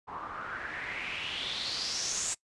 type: noise with low-pass filter sweep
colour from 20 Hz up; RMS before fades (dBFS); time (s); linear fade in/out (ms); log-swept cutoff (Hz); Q
white; -36; 0.07-2.35; 20; 980 to 7700; 5
effects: noise-tail reverb RT60 0.1 s tail -22 dB re dry + resampled to 24000 Hz